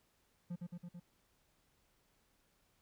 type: tone with echo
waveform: triangle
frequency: 174.61 Hz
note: F3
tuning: in tune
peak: -37 dBFS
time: 0.5-0.56 s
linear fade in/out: 10 ms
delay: 110 ms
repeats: 4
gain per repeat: -2 dB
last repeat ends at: 1 s
effects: pink hiss -75 dBFS RMS until 2.81 s